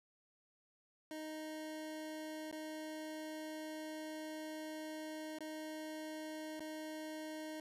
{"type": "tone with dropouts", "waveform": "25% pulse", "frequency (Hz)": 311.1, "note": "D#4", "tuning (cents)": 0, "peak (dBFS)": -40, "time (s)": [1.11, 7.6], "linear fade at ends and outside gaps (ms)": 1, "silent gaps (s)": [[2.513, 2.526], [5.386, 5.406], [6.595, 6.604]], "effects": ["resampled to 32000 Hz"]}